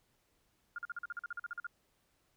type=tone bursts; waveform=sine; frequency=1411 Hz; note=F6; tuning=17 cents sharp; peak=-37 dBFS; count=14; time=0.76-1.668 s; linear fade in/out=2 ms; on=24 ms; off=44 ms; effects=pink hiss -75 dBFS RMS until 2.36 s